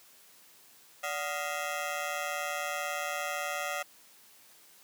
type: ring-modulated tone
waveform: 15% pulse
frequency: 659.3 Hz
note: E5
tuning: in tune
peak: -23 dBFS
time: 1.03-3.83 s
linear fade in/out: 10 ms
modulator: 79 Hz
effects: white hiss -58 dBFS RMS until 4.83 s + high-pass 150 Hz 12 dB/octave